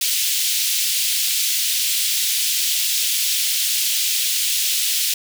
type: high-pass noise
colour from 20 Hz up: pink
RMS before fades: -20 dBFS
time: 0.01-5.14 s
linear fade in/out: 5 ms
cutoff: 2900 Hz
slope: 24 dB/octave
effects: none